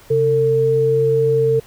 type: tone pair together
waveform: sine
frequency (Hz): 133.93 / 450.5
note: C3 / A4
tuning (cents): +41 / +41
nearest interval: octave + major sixth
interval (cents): 2100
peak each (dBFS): -20 / -13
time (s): 0.1-1.6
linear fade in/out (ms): 10
effects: pink hiss -46 dBFS RMS until 1.66 s